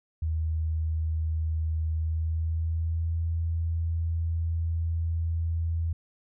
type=tone with pitch glide; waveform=sine; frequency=79.6 to 82.65 Hz; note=D#2 to E2; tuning=+40 to +5 cents; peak=-25 dBFS; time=0.22-5.93 s; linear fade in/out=5 ms; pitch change=+65 cents; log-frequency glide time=1.93-3.17 s; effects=none